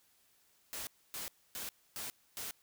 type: noise bursts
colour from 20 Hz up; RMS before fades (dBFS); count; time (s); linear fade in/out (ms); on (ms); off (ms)
white; -42; 5; 0.73-2.51; 0; 140; 270
effects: white hiss -70 dBFS RMS until 2.62 s